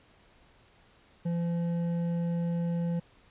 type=tone with hard clipping; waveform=sine; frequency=170.5 Hz; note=F3; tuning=41 cents flat; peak=-29 dBFS; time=1.25-3 s; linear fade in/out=10 ms; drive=7 dB; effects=pink hiss -61 dBFS RMS until 3.3 s + resampled to 8000 Hz